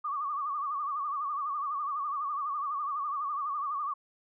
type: tone with vibrato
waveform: sine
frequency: 1162 Hz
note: D6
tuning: 19 cents flat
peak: -30 dBFS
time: 0.04-3.94 s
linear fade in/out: 10 ms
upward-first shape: sine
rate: 12 Hz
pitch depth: 98 cents each way
effects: none